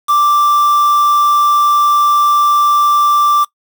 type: tone with quantisation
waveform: triangle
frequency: 1174.7 Hz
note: D6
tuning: in tune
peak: -6 dBFS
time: 0.08-3.45 s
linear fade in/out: 20 ms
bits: 4
effects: noise-tail reverb RT60 0.1 s tail -22 dB re dry